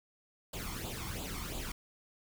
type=noise with flanger; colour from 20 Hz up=pink; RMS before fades=-40 dBFS; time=0.53-1.72 s; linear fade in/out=5 ms; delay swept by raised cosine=0.26 to 0.94 ms; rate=2.9 Hz; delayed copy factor=+0.7; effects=none